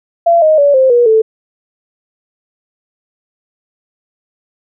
sine tone with pitch steps, 680 / 623.6 / 571.8 / 524.4 / 480.8 / 440.9 Hz, F5 / D#5 / D5 / C5 / B4 / A4, -46 / +4 / -46 / +4 / -46 / +4 cents, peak -5 dBFS, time 0.26-1.22 s, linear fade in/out 10 ms, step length 160 ms, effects none

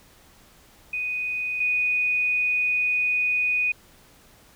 sine tone pair in turn, 2489 / 2480 Hz, D#7 / D#7, 0 / -6 cents, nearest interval unison, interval 6 cents, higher first, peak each -25 / -20 dBFS, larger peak second, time 0.93-1.6 / 1.6-3.72 s, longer second, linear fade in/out 5 ms, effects pink hiss -54 dBFS RMS until 4.55 s

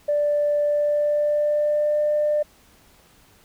sine tone with pitch glide, 587.3 to 597.9 Hz, D5 to D5, 0 to +31 cents, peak -17 dBFS, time 0.08-2.43 s, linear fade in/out 10 ms, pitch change +31 cents, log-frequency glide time 0.63-2.02 s, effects tanh soft clip ceiling -13 dBFS + pink hiss -55 dBFS RMS until 3.44 s

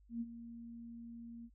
sine tone with ADSR envelope, 233.1 Hz, A#3, in tune, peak -35 dBFS, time 0.09-1.5 s, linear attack 120 ms, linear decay 38 ms, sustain -12 dB, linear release 54 ms, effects added 50 Hz sine -62 dBFS peak until 1.54 s

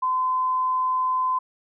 sine tone, 1024 Hz, C6, 38 cents flat, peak -20 dBFS, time 0.02-1.39 s, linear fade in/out 10 ms, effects none

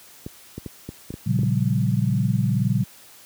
clicks, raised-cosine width 3 ms, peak -18 dBFS, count 8, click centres 0.264 / 0.58 / 0.662 / 0.89 / 1.105 / 1.14 / 1.39 / 1.433 s
sine chord, G half-diminished seventh, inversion first, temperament equal with one note detuned, 116.54 / 138.59 / 176.75 / 196 Hz, Bb2 / Db3 / F3 / G3, 0 / 0 / +21 / 0 cents, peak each -22 / -23 / -26 / -25 dBFS, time 1.26-2.84 s, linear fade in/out 10 ms
effects white hiss -48 dBFS RMS until 3.25 s + high-pass 60 Hz 12 dB/octave

